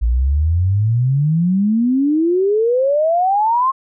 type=exponential sweep; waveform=sine; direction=up; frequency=55.2 to 1084 Hz; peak=-12 dBFS; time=0.01-3.72 s; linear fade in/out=20 ms; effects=none